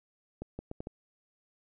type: accelerating click train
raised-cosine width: 2 ms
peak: -25 dBFS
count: 5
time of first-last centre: 0.42-0.871 s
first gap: 170 ms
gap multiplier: 0.73
effects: none